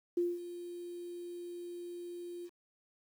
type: tone with ADSR envelope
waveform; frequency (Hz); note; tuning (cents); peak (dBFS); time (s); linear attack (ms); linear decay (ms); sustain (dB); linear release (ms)
sine; 349.2; F4; 0; -27; 0.17-2.5; 5; 210; -14; 51
effects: 10-bit